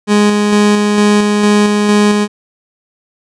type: tone with tremolo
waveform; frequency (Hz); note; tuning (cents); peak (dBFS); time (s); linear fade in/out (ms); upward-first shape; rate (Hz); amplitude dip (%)
30% pulse; 207.7; G#3; 0; -4; 0.07-2.28; 50; square; 2.2; 30
effects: resampled to 22050 Hz